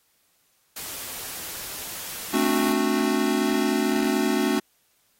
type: noise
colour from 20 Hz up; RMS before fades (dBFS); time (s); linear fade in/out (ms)
white; -35; 0.76-2.73; 5
type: chord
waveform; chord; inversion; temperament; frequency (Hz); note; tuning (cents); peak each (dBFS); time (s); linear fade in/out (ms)
square; D dominant seventh; second; just; 220.2 / 264.3 / 293.7 / 367.1; A3 / C4 / D4 / F#4; +2 / +18 / 0 / -14; -27; 2.33-4.6; 10
effects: white hiss -66 dBFS RMS until 5.19 s + AAC 48 kbps